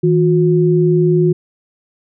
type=tone pair together; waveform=sine; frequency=160.48 / 360 Hz; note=E3 / F#4; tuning=-46 / -47 cents; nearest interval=octave + major second; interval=1399 cents; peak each=-12 dBFS; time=0.03-1.33 s; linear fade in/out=10 ms; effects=none